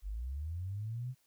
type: linear sweep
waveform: sine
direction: up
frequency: 45 to 130.81 Hz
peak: -36 dBFS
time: 0.02-1.15 s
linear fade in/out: 50 ms
effects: white hiss -73 dBFS RMS until 1.26 s